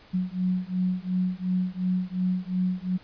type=beating tone pair; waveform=sine; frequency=181.9 / 184.7 Hz; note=F#3 / F#3; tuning=-29 / -3 cents; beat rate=2.8 Hz; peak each=-27 dBFS; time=0.13-2.98 s; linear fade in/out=20 ms; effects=pink hiss -53 dBFS RMS until 3.03 s + resampled to 11025 Hz